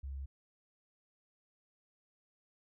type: tone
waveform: sine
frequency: 68.1 Hz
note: C#2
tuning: 30 cents flat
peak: -39 dBFS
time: 0.03-0.26 s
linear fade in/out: 10 ms
effects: none